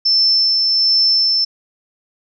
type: tone with tremolo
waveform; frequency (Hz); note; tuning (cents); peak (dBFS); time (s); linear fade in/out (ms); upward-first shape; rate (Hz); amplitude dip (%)
sine; 5310; E8; +12; -10; 0.05-1.45; 10; sine; 1.3; 25
effects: none

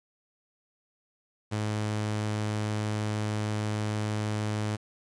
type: tone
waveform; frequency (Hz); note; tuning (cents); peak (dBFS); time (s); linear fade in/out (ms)
sawtooth; 106.4; G#2; +42; -24; 1.51-4.77; 20
effects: resampled to 22050 Hz + 9-bit

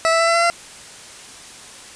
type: tone with pitch steps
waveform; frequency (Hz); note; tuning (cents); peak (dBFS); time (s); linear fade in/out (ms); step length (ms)
20% pulse; 654 / 660.1 / 666.2 / 672.4 / 678.6 / 684.9; E5 / E5 / E5 / E5 / F5 / F5; -14 / +2 / +18 / +34 / -50 / -34; -9; 0.05-0.5; 0; 75
effects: white hiss -39 dBFS RMS until 1.95 s + resampled to 22050 Hz

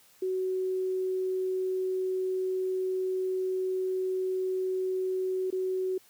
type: tone with dropouts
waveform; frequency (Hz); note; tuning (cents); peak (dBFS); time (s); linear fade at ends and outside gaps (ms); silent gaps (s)
sine; 373.7; F#4; +17; -27; 0.22-5.98; 5; 5.504-5.525
effects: white hiss -60 dBFS RMS until 6.09 s + high-pass 60 Hz 12 dB/octave

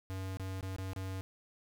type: tone with dropouts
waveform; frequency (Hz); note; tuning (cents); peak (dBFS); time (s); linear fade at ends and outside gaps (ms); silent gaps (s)
square; 94.9; F#2; +44; -38; 0.1-1.21; 0; 0.371-0.397 / 0.609-0.628 / 0.763-0.784 / 0.933-0.962
effects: none

